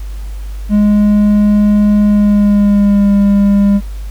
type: tone with pitch glide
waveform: triangle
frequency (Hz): 207.7 to 201.1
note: G#3 to G3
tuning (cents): 0 to +44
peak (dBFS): -4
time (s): 0.69-3.81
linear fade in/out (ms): 50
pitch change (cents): -56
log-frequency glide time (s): 2.03-3.13
effects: added 50 Hz sine -20 dBFS peak until 4.1 s + pink hiss -41 dBFS RMS until 4.1 s